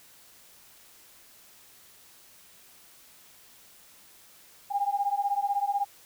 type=beating tone pair; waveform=sine; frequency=799 / 815 Hz; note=G5 / G#5; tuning=+33 / -33 cents; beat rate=16 Hz; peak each=-28 dBFS; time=4.7-5.85 s; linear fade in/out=20 ms; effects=white hiss -55 dBFS RMS until 6.05 s